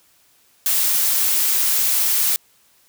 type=noise; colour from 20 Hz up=blue; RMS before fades=-18 dBFS; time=0.66-2.36 s; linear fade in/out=0 ms; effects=white hiss -57 dBFS RMS until 2.88 s